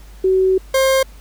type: tone pair in turn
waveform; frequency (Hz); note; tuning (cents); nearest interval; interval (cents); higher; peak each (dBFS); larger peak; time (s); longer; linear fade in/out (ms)
sine / 40% pulse; 377 / 531.5; F#4 / C5; +32 / +27; tritone; 595; second; -11; neither; 0.24-0.58 / 0.74-1.03; first; 5
effects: added 50 Hz sine -37 dBFS peak until 1.2 s + pink hiss -48 dBFS RMS until 1.2 s